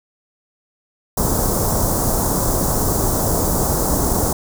pink band-stop noise, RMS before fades -18 dBFS, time 1.17-4.33 s, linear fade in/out 5 ms, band 1100 to 6200 Hz, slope 24 dB/octave, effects none

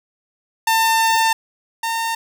sawtooth tone pair in turn, 899 / 911 Hz, A5 / A#5, +37 / -40 cents, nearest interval unison, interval 23 cents, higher second, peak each -10 / -16 dBFS, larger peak first, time 0.67-1.33 / 1.83-2.15 s, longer first, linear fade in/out 5 ms, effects none

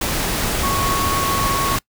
sine tone in noise, 1106 Hz, C#6, 4 cents flat, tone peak -20 dBFS, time 0.63-1.76 s, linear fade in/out 5 ms, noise pink, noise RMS -21 dBFS, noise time 0.01-1.79 s, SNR -2 dB, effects noise-tail reverb RT60 0.1 s tail -24 dB re dry

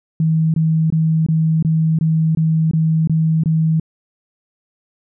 sine tone bursts, 160 Hz, D#3, 49 cents sharp, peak -12 dBFS, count 10, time 0.2-3.798 s, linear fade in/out 2 ms, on 340 ms, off 22 ms, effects none

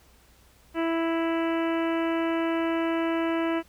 harmonic tone, 330 Hz, E4, 2 cents sharp, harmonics 1 / 2 / 3 / 4 / 5 / 6 / 7 / 8 / 9, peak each -25 / -31 / -35 / -37 / -39 / -41 / -42 / -43 / -44 dBFS, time 0.74-3.63 s, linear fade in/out 50 ms, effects added 60 Hz sine -59 dBFS peak until 3.68 s + pink hiss -59 dBFS RMS until 3.68 s

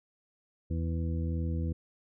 harmonic tone, 82.41 Hz, E2, in tune, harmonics 1 / 2 / 3 / 4 / 6, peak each -30 / -36 / -40 / -42 / -46 dBFS, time 0.7-1.73 s, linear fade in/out 10 ms, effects none

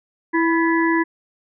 harmonic tone with a mistuned harmonic, 329.6 Hz, E4, in tune, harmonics 1 / 3 / 5 / 6, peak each -17 / -22 / -24 / -25 dBFS, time 0.33-1.04 s, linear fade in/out 20 ms, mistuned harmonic 5, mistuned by +58 cents, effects none

